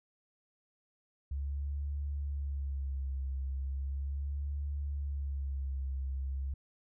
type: tone with vibrato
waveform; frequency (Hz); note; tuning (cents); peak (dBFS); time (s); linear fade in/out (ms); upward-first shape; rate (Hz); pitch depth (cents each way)
sine; 69.2; C#2; -2; -33; 1.31-6.54; 5; sine; 0.37; 59
effects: none